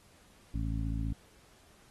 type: harmonic tone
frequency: 55 Hz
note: A1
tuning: in tune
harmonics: 1 / 2 / 3 / 4 / 5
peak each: -33 / -36 / -41 / -43 / -41 dBFS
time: 0.54-1.13 s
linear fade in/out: 5 ms
effects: pink hiss -62 dBFS RMS until 1.9 s + AAC 32 kbps